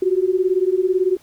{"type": "beating tone pair", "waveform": "sine", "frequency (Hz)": [362.1, 380.1], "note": ["F#4", "F#4"], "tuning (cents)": [-37, 47], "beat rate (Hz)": 18, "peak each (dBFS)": -18, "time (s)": [0.02, 1.17], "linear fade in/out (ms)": 5, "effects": ["pink hiss -53 dBFS RMS until 1.22 s"]}